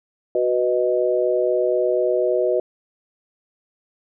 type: chord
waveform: sine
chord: B major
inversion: second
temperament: equal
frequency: 370 / 493.9 / 622.3 Hz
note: F#4 / B4 / D#5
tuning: 0 / 0 / 0 cents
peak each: -21 dBFS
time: 0.35-2.6 s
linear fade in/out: 2 ms
effects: none